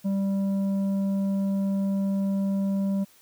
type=tone with tanh clipping; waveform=triangle; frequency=196 Hz; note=G3; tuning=in tune; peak=-24 dBFS; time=0.04-3.05 s; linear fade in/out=20 ms; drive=11 dB; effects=white hiss -57 dBFS RMS until 3.21 s